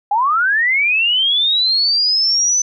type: linear sweep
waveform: sine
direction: up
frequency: 787 to 6100 Hz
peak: -12 dBFS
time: 0.11-2.62 s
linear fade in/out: 5 ms
effects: none